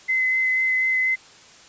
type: tone with vibrato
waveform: sine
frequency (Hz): 2045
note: C7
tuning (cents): -40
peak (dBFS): -18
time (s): 0.08-1.16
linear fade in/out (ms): 20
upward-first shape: sine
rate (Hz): 4.1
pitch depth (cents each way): 11
effects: white hiss -48 dBFS RMS until 1.68 s + resampled to 16000 Hz